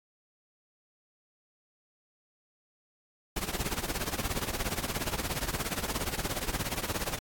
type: noise with tremolo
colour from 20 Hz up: pink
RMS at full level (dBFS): -30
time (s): 3.36-7.19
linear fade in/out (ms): 5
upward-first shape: triangle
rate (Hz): 17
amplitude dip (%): 90
effects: AAC 64 kbps